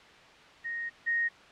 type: tone pair in turn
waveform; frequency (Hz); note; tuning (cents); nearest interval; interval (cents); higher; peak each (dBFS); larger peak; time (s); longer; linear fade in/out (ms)
sine; 1864.7 / 1864.7; A#6 / A#6; 0 / 0; unison; 0; neither; -32 / -25; second; 0.64-0.9 / 1.06-1.29; first; 20
effects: white hiss -53 dBFS RMS until 1.51 s + low-pass 3000 Hz 12 dB/octave